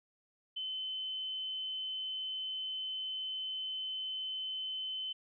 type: tone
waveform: sine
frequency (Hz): 3053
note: G7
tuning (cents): -46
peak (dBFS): -36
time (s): 0.56-5.13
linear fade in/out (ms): 10
effects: none